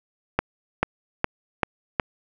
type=accelerating click train; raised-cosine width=0.5 ms; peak=-4 dBFS; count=5; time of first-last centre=0.39-1.998 s; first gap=440 ms; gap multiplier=0.94; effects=none